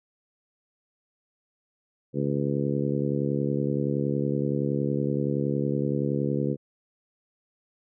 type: harmonic tone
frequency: 70.7 Hz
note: C#2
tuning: 35 cents sharp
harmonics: 2 / 3 / 4 / 5 / 6 / 7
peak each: -28 / -30 / -31 / -32 / -33 / -33 dBFS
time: 2.13-6.57 s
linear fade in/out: 50 ms
effects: none